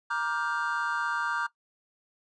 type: chord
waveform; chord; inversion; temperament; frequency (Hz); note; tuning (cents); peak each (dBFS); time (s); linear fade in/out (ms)
triangle; G minor seventh; first; just; 940.8 / 1176 / 1411.2 / 1568; Bb5 / D6 / F6 / G6; +16 / +2 / +18 / 0; -31; 0.1-1.47; 10
effects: noise-tail reverb RT60 0.1 s tail -18 dB re dry + resampled to 22050 Hz